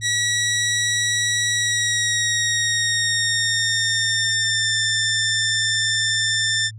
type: tone with pitch glide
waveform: 15% pulse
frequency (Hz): 1924 to 1784.8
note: B6 to A6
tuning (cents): -46 to +24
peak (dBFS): -12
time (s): 0.01-6.71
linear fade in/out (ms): 50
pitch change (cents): -130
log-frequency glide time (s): 1.49-4.74
effects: added 109 Hz sine -34 dBFS peak until 6.78 s + resampled to 22050 Hz